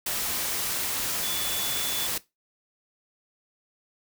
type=tone in noise; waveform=sine; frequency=3457 Hz; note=A7; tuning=31 cents flat; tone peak=-33 dBFS; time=1.23-2.07 s; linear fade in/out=5 ms; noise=white; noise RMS=-29 dBFS; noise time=0.06-2.18 s; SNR=-7 dB; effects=noise-tail reverb RT60 0.2 s tail -18 dB re dry